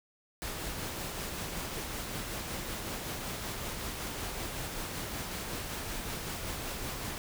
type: noise with tremolo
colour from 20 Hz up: pink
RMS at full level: -37 dBFS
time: 0.42-7.18 s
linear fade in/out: 0 ms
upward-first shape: sine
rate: 5.3 Hz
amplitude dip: 25%
effects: none